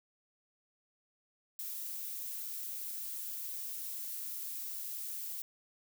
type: noise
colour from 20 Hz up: violet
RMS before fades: -41 dBFS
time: 1.59-5.42 s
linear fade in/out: 2 ms
effects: none